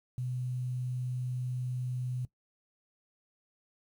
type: tone with quantisation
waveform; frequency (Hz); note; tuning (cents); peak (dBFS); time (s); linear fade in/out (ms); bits
sine; 125.6; B2; +30; -32; 0.18-2.25; 0; 10
effects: noise-tail reverb RT60 0.1 s tail -18 dB re dry